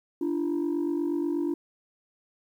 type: tone pair together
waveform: sine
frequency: 293 / 341.3 Hz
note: D4 / F4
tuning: -4 / -40 cents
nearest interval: minor third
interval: 264 cents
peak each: -26 dBFS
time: 0.21-1.54 s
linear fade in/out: 5 ms
effects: tanh soft clip ceiling -22 dBFS + 10-bit